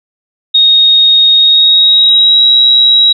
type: tone with pitch glide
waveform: sine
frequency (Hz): 3730 to 3857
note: A#7 to B7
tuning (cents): 0 to -42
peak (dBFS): -3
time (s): 0.54-3.13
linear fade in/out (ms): 10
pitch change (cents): +58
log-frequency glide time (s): 1.35-2.4
effects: none